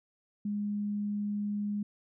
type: tone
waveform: sine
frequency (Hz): 206.2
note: G#3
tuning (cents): -12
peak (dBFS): -30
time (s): 0.45-1.83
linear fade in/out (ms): 5
effects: none